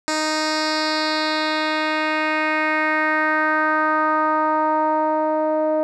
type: tone with low-pass filter sweep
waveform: 10% pulse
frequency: 310 Hz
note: D#4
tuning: 6 cents flat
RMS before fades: -20 dBFS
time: 0.08-5.83 s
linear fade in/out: 0 ms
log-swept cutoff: 6700 to 630 Hz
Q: 2.7
effects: none